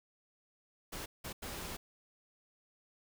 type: noise bursts at uneven times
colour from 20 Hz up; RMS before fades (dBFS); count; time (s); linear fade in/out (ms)
pink; -43; 3; 0.92-1.06 / 1.24-1.33 / 1.42-1.77; 10
effects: none